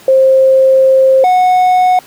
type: tone pair in turn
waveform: sine / triangle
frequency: 529 / 733.8 Hz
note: C5 / F#5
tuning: +19 / -15 cents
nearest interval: tritone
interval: 566 cents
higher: second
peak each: -4 dBFS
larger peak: neither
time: 0.08-1.24 / 1.24-1.99 s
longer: first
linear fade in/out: 2 ms
effects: pink hiss -38 dBFS RMS until 2.06 s + high-pass 150 Hz 12 dB/octave